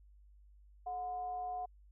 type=tone with frequency modulation; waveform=sine; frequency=727 Hz; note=F#5; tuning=31 cents flat; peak=-37 dBFS; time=0.86-1.66 s; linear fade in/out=10 ms; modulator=295 Hz; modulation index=0.28; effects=added 50 Hz sine -58 dBFS peak until 1.91 s